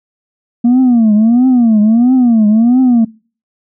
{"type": "tone with vibrato", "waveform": "sine", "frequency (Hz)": 233.1, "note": "A#3", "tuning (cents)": 0, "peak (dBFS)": -3, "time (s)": [0.64, 3.05], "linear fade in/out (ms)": 10, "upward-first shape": "triangle", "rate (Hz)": 1.5, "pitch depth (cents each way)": 210, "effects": ["noise-tail reverb RT60 0.4 s tail -26 dB re dry", "tanh soft clip ceiling -4 dBFS"]}